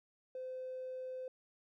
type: tone with tanh clipping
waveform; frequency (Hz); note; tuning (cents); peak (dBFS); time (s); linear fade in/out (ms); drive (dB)
triangle; 514; C5; -31; -40; 0.35-1.28; 2; 1
effects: none